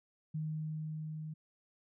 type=tone with level ramp; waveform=sine; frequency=155.5 Hz; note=D#3; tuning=1 cent flat; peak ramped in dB=-34 to -40 dBFS; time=0.34-1.34 s; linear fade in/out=10 ms; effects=none